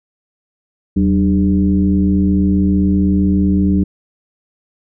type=tone with frequency modulation; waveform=sine; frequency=189.7 Hz; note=F#3; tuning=43 cents sharp; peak=-10 dBFS; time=0.96-3.84 s; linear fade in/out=10 ms; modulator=108 Hz; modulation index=1; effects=none